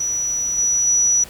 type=tone with level steps; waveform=sine; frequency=5880 Hz; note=F#8; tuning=12 cents flat; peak=-19 / -15 / -13 dBFS; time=0-1.24 s; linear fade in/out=5 ms; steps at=0.58 / 0.87 s; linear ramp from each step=2 ms; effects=pink hiss -40 dBFS RMS until 1.29 s